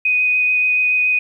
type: tone with vibrato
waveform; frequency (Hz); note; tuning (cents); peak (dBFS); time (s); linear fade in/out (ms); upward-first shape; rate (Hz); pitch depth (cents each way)
sine; 2495; D#7; +4; -13; 0.05-1.19; 5; sine; 7; 9
effects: 9-bit